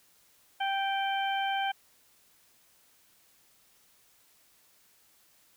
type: harmonic tone with a mistuned harmonic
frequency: 784 Hz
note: G5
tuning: in tune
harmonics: 1 / 2 / 3 / 4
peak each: -29 / -35 / -39 / -37 dBFS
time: 0.6-1.72 s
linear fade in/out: 10 ms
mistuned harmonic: 4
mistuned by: -18 cents
effects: white hiss -64 dBFS RMS until 5.56 s